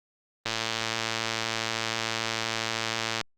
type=click train; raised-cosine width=0.2 ms; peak=-10 dBFS; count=312; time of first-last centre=0.46-3.212 s; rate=113 Hz; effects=Opus 24 kbps